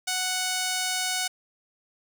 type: tone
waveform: 5% pulse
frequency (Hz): 740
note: F#5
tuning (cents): 0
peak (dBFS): -14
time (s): 0.07-1.28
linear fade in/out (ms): 10
effects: none